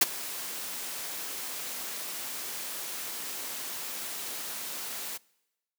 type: noise with ADSR envelope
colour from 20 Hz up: white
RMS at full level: -18 dBFS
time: 0.01-5.18 s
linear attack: 8 ms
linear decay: 25 ms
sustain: -19 dB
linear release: 16 ms
effects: noise-tail reverb RT60 1.0 s tail -25 dB re dry + high-pass 200 Hz 12 dB/octave